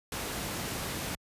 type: noise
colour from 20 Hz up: pink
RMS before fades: -35 dBFS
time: 0.12-1.15 s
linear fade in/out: 2 ms
effects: high-pass 60 Hz 12 dB/octave + resampled to 32000 Hz